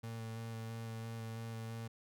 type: tone with vibrato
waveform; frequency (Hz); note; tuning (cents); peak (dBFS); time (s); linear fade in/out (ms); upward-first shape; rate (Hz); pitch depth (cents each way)
35% pulse; 113.4; A#2; -47; -40; 0.03-1.88; 10; square; 3; 12
effects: none